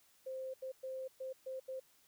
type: tone bursts at uneven times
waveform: sine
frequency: 523.3 Hz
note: C5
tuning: in tune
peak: -40 dBFS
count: 6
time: 0.26-0.54 / 0.62-0.72 / 0.83-1.08 / 1.2-1.33 / 1.46-1.6 / 1.68-1.8 s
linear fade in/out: 10 ms
effects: white hiss -69 dBFS RMS until 2.07 s